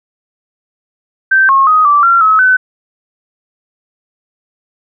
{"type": "tone with pitch steps", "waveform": "sine", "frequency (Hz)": [1556, 1084, 1253, 1164, 1371, 1286, 1512], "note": ["G6", "C#6", "D#6", "D6", "F6", "E6", "F#6"], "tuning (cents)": [-13, -39, 12, -16, -32, -43, 37], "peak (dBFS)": -5, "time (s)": [1.31, 2.57], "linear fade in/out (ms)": 10, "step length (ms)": 180, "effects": []}